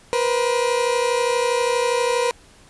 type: tone pair together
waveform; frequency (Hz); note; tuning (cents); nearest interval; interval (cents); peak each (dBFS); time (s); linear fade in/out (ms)
30% pulse; 477.6 / 510; A#4 / C5; +42 / -44; minor second; 114; -17 / -20; 0.13-2.31; 0
effects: pink hiss -50 dBFS RMS until 2.69 s + resampled to 24000 Hz